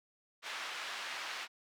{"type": "band-pass noise", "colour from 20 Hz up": "pink", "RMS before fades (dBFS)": -42, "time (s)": [0.42, 1.48], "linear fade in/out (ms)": 50, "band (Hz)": [1200, 3900], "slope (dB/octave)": 12, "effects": []}